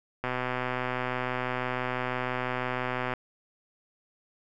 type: click train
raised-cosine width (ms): 0.5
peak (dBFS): -15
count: 366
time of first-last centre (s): 0.24-3.137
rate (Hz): 126
effects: none